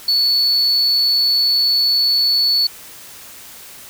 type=tone; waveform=sine; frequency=4435 Hz; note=C#8; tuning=in tune; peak=-10 dBFS; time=0.08-2.67 s; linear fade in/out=5 ms; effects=tanh soft clip ceiling -11 dBFS + white hiss -38 dBFS RMS until 3.89 s